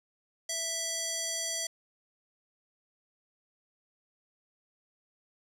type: tone with band-pass filter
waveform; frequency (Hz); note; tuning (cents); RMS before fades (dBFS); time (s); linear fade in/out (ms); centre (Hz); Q
square; 659.3; E5; 0; -34; 0.49-1.67; 5; 6700; 2
effects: none